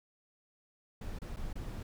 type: noise with dropouts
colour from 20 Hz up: brown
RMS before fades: -40 dBFS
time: 1.01-1.83 s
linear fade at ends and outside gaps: 5 ms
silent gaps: 1.188-1.217 / 1.363-1.368 / 1.53-1.555 s
effects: none